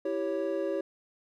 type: chord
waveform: triangle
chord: C# diminished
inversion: first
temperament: equal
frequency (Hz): 329.6 / 392 / 554.4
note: E4 / G4 / C#5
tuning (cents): 0 / 0 / 0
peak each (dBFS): -32 / -31 / -30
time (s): 0.05-0.81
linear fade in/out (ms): 5
effects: none